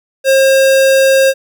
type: tone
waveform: square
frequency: 536 Hz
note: C5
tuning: 42 cents sharp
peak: -7 dBFS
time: 0.24-1.34 s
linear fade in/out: 50 ms
effects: none